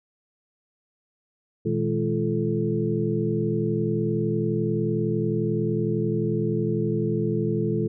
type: tone cluster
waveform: sine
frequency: 119.1 / 158.9 / 210.1 / 342.7 / 435.1 Hz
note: A#2 / D#3 / G#3 / F4 / A4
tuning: +38 / +37 / +20 / -33 / -19 cents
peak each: -28 dBFS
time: 1.65-7.88 s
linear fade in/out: 10 ms
effects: none